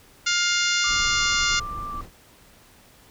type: harmonic tone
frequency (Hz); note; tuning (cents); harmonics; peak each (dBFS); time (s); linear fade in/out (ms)
704; F5; +14; 2 / 3 / 4 / 5 / 6 / 7 / 8 / 9 / 10; -25 / -27 / -28 / -29 / -30 / -30 / -31 / -32 / -32; 0.26-1.6; 10
type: tone with vibrato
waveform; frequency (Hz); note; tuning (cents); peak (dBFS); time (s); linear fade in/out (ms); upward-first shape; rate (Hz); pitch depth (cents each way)
sine; 1174.7; D6; 0; -30; 0.84-2.01; 2; square; 1.4; 8
type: noise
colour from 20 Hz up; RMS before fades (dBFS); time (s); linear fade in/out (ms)
brown; -36; 0.86-2.1; 50
effects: pink hiss -53 dBFS RMS until 3.1 s